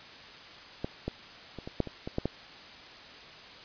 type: clicks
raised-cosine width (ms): 2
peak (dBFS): -18 / -18 / -26 / -25 / -12 / -25 / -22 / -15 / -15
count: 9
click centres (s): 0.845 / 1.08 / 1.587 / 1.675 / 1.803 / 1.873 / 2.075 / 2.184 / 2.256
effects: white hiss -48 dBFS RMS until 3.64 s + resampled to 11025 Hz